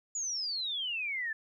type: exponential sweep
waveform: sine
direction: down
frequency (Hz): 7000 to 1729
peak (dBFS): -32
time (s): 0.15-1.33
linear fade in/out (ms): 5
effects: 12-bit